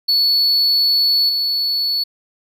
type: tone with level steps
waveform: triangle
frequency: 4425 Hz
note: C#8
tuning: 4 cents flat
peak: -11 / -15 dBFS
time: 0.08-2.04 s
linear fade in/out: 10 ms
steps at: 1.29 s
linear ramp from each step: 2 ms
effects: none